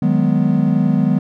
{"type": "chord", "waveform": "triangle", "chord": "G# minor seventh", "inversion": "second", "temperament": "equal", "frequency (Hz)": [155.56, 185, 207.7, 246.9], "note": ["D#3", "F#3", "G#3", "B3"], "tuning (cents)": [0, 0, 0, 0], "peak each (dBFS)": -16, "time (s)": [0.02, 1.19], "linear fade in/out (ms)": 5, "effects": []}